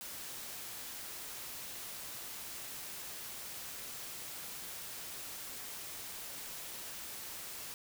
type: noise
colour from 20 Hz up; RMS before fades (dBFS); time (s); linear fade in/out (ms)
white; -45; 0.01-7.74; 0
effects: none